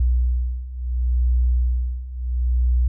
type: beating tone pair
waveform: sine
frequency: 60.9 / 61.62 Hz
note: B1 / B1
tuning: -24 / -3 cents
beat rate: 0.72 Hz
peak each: -22 / -19 dBFS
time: 0-2.88 s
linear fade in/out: 5 ms
effects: none